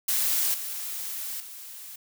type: noise with level steps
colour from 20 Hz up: blue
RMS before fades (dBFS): -25 / -34 / -42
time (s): 0.08-1.96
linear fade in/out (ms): 5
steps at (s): 0.54 / 1.4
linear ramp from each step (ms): 2
effects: none